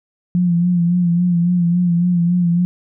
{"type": "tone with vibrato", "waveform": "sine", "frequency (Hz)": 174.61, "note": "F3", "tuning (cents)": 0, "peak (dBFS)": -12, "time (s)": [0.35, 2.65], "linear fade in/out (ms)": 0, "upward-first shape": "sine", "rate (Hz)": 3.6, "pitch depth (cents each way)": 46, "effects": []}